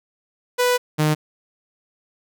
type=tone pair in turn; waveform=sawtooth; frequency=493.9 / 153.03 Hz; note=B4 / D#3; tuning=0 / -28 cents; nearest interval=octave + minor sixth; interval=2028 cents; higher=first; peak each=-12 dBFS; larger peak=neither; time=0.58-0.78 / 0.98-1.15 s; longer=first; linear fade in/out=20 ms; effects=none